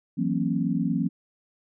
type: chord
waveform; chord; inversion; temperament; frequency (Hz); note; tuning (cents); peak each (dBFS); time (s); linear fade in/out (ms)
sine; F# dominant seventh; third; equal with one note detuned; 164.81 / 185 / 233.1 / 271; E3 / F#3 / A#3 / C#4; 0 / 0 / 0 / -39; -28; 0.17-1.09; 20
effects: none